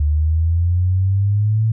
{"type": "exponential sweep", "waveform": "sine", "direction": "up", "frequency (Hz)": [73.2, 112.8], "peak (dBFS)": -13, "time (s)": [0, 1.72], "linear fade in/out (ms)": 5, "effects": []}